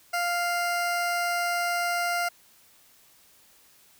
20% pulse tone, 698.5 Hz, F5, in tune, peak -20 dBFS, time 0.13-2.29 s, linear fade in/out 10 ms, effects white hiss -58 dBFS RMS until 3.99 s

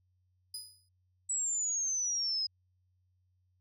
25% pulse tone with exponential decay, 4978 Hz, D#8, in tune, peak -32 dBFS, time 0.54-0.89 s, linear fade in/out 5 ms, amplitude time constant 75 ms
sine exponential sweep, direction down, 7902 to 5030 Hz, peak -30 dBFS, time 1.29-2.47 s, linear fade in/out 10 ms
effects added 91 Hz sine -70 dBFS peak until 3.6 s

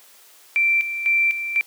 sine tone with tremolo, 2349 Hz, D7, in tune, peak -15 dBFS, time 0.56-1.61 s, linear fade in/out 0 ms, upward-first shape square, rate 2 Hz, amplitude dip 65%, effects white hiss -50 dBFS RMS until 1.66 s + high-pass 400 Hz 12 dB/octave

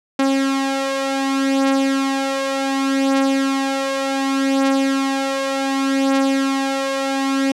sawtooth beating tone pair, 270.6 / 271.27 Hz, C#4 / C#4, -42 / -37 cents, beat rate 0.67 Hz, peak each -18 / -14 dBFS, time 0.19-7.52 s, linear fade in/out 5 ms, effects low-pass 8000 Hz 12 dB/octave

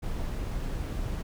brown noise, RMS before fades -32 dBFS, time 0.02-1.23 s, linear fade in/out 20 ms, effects none

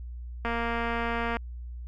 click train, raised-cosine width 0.5 ms, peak -16 dBFS, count 215, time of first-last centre 0.45-1.368 s, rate 233 Hz, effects added 60 Hz sine -36 dBFS peak until 1.87 s

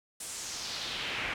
brown noise with band-pass filter sweep, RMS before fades -37 dBFS, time 0.2-1.34 s, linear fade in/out 5 ms, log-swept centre 9300 to 2100 Hz, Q 2.3, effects none

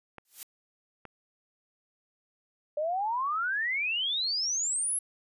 clicks, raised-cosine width 0.5 ms, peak -28 dBFS, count 2, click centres 0.183 / 1.053 s
blue noise with exponential growth, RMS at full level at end -36 dBFS, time 0.25-0.43 s, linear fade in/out 1 ms, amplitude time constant 39 ms
sine exponential sweep, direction up, 582 to 11175 Hz, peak -27 dBFS, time 2.77-4.99 s, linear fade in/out 5 ms
effects resampled to 32000 Hz

